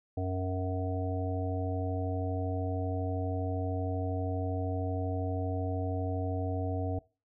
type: harmonic tone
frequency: 92.7 Hz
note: F#2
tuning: 4 cents sharp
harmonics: 1 / 3 / 5 / 7 / 8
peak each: -32 / -37 / -39 / -40 / -41 dBFS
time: 0.17-6.99 s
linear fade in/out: 5 ms
effects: noise-tail reverb RT60 0.3 s tail -20 dB re dry